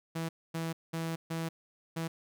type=tone bursts at uneven times; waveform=sawtooth; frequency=163.9 Hz; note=E3; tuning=10 cents flat; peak=-29 dBFS; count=5; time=0.15-0.29 / 0.54-0.73 / 0.93-1.16 / 1.3-1.49 / 1.96-2.08 s; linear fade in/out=10 ms; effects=none